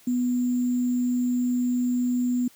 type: tone with sample-and-hold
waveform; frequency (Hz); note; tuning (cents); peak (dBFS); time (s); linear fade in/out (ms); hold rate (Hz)
sine; 246.9; B3; 0; -21; 0.07-2.48; 5; 7350
effects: white hiss -55 dBFS RMS until 2.55 s + high-pass 80 Hz 12 dB/octave

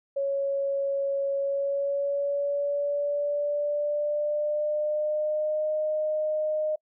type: tone with pitch glide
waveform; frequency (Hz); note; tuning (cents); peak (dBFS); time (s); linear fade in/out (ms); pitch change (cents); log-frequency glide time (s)
sine; 554.4 to 615.1; C#5 to D#5; 0 to -20; -24; 0.16-6.76; 10; +180; 1.37-5.7
effects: noise-tail reverb RT60 0.1 s tail -26 dB re dry

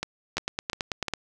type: two click trains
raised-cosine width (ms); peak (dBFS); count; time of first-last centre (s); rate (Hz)
0.2; -12 / -10; 4 / 8; 0.03-1.083 / 0.37-1.137; 2.85 / 9.13
effects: none

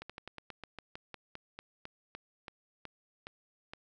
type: slowing click train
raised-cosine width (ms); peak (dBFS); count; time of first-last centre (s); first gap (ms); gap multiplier
0.3; -27; 18; 0.02-3.735; 76; 1.12
effects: none

